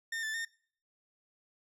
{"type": "tone with pitch steps", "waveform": "40% pulse", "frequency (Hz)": [1818, 1757, 1825], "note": ["A#6", "A6", "A#6"], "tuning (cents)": [-44, -3, -37], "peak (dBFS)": -33, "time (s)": [0.12, 0.45], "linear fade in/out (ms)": 5, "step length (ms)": 110, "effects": ["noise-tail reverb RT60 0.5 s tail -22 dB re dry", "low-pass 11000 Hz 12 dB/octave"]}